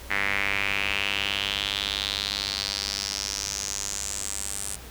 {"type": "tone with band-pass filter sweep", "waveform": "sawtooth", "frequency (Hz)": 99.8, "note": "G2", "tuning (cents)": 32, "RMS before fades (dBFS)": -29, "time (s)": [0.1, 4.76], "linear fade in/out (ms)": 10, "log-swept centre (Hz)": [2000, 9000], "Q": 4.1, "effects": ["added 60 Hz sine -44 dBFS peak until 4.9 s", "pink hiss -44 dBFS RMS until 4.9 s"]}